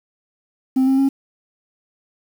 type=tone with pitch steps; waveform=sine; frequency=261.6 / 266.8 / 272.1 Hz; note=C4 / C4 / C#4; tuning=0 / +34 / -32 cents; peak=-10 dBFS; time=0.76-1.09 s; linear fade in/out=10 ms; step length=110 ms; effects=tanh soft clip ceiling -12 dBFS + 7-bit